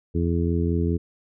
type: harmonic tone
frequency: 84.8 Hz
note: E2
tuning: 50 cents sharp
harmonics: 1 / 2 / 3 / 4 / 5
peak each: -23 / -26 / -28 / -29 / -30 dBFS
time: 0.14-0.98 s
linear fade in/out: 20 ms
effects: none